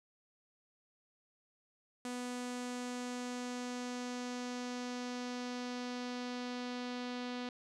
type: tone with low-pass filter sweep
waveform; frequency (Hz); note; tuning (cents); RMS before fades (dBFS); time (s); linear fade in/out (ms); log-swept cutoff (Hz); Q
sawtooth; 246.9; B3; 0; -41; 2.05-7.49; 2; 8500 to 4200; 1.8
effects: none